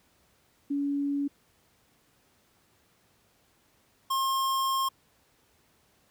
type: tone pair in turn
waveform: sine / square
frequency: 283.3 / 1069.6 Hz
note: C#4 / C6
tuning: +38 / +38 cents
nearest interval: octave + major seventh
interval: 2300 cents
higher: second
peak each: -26 dBFS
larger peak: neither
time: 0.7-1.28 / 4.1-4.89 s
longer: second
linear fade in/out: 10 ms
effects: pink hiss -66 dBFS RMS until 6.1 s + high-pass 60 Hz 12 dB/octave